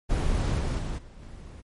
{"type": "noise with level steps", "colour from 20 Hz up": "brown", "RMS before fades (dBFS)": [-25, -27, -31, -46, -43], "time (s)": [0.09, 1.62], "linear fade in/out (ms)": 20, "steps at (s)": [0.58, 0.78, 0.97, 1.2], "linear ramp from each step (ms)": 20, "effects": ["MP3 48 kbps"]}